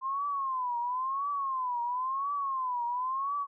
sine tone with vibrato, 1045 Hz, C6, 2 cents flat, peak -29 dBFS, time 0.01-3.47 s, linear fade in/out 50 ms, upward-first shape triangle, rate 0.97 Hz, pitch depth 180 cents each way, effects none

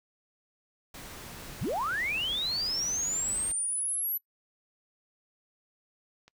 pink noise, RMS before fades -44 dBFS, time 0.94-3.52 s, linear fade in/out 5 ms
sine linear sweep, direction up, 63.5 to 11910 Hz, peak -28 dBFS, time 1.61-4.18 s, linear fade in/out 10 ms
click, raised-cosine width 0.2 ms, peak -36 dBFS, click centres 6.28 s
effects noise-tail reverb RT60 0.1 s tail -24 dB re dry

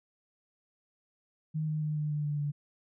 sine tone with pitch steps, 155.56 / 153.86 / 152.18 / 150.52 / 148.88 / 147.25 / 145.65 Hz, D#3 / D#3 / D#3 / D3 / D3 / D3 / D3, 0 / -19 / -38 / +43 / +24 / +5 / -14 cents, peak -29 dBFS, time 1.54-2.52 s, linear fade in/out 20 ms, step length 140 ms, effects none

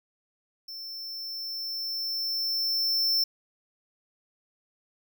square tone with level ramp, 5350 Hz, E8, 25 cents sharp, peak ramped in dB -38 to -22 dBFS, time 0.68-3.24 s, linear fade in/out 5 ms, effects none

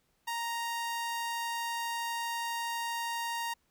sawtooth tone, 932.3 Hz, A#5, in tune, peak -29 dBFS, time 0.27-3.54 s, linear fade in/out 10 ms, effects pink hiss -74 dBFS RMS until 3.7 s

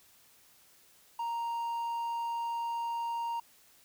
triangle tone, 932.3 Hz, A#5, in tune, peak -30 dBFS, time 1.19-3.4 s, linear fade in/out 5 ms, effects white hiss -62 dBFS RMS until 3.84 s

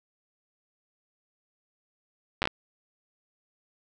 slowing click train, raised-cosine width 0.3 ms, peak -10 dBFS, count 5, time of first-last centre 2.42-2.474 s, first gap 9 ms, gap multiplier 1.28, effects none

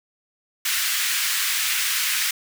pink high-pass noise, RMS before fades -23 dBFS, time 0.65-2.31 s, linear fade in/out 5 ms, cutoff 1600 Hz, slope 24 dB/octave, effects none

